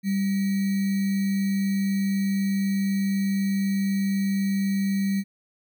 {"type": "tone with sample-and-hold", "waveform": "sine", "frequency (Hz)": 196, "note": "G3", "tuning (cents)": 0, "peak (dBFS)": -21, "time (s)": [0.03, 5.24], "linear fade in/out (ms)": 50, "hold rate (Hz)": 2100, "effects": []}